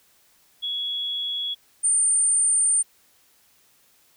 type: tone pair in turn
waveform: sine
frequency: 3357 / 8962 Hz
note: G#7 / C#9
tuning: +18 / +18 cents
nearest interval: octave + perfect fourth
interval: 1700 cents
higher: second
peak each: -25 / -17 dBFS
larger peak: second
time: 0.62-1.55 / 1.83-2.83 s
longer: second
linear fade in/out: 20 ms
effects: white hiss -60 dBFS RMS until 4.16 s